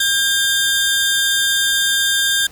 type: tone pair together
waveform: sawtooth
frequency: 1603 / 3596 Hz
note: G6 / A7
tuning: +38 / +37 cents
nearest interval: octave + major second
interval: 1399 cents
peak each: -14 dBFS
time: 0-2.47 s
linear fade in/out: 5 ms
effects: pink hiss -44 dBFS RMS until 2.51 s